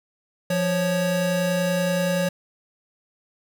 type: tone pair together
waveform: square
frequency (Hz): 174.63 / 554.4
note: F3 / C#5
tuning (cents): 0 / 0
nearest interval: octave + minor sixth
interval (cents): 2000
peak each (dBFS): -24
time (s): 0.5-2.29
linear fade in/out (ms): 5
effects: none